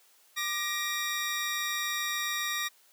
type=tone pair together; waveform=20% pulse; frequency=1188.7 / 1887 Hz; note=D6 / A#6; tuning=+21 / +21 cents; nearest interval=minor sixth; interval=800 cents; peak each=-30 / -26 dBFS; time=0.36-2.69 s; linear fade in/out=20 ms; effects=white hiss -62 dBFS RMS until 2.92 s + high-pass 400 Hz 12 dB/octave